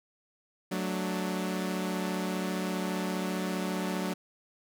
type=chord; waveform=sawtooth; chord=D major; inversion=first; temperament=equal; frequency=185 / 220 / 293.7 Hz; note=F#3 / A3 / D4; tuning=0 / 0 / 0 cents; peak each=-28 / -33 / -33 dBFS; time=0.71-4.14 s; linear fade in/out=10 ms; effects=none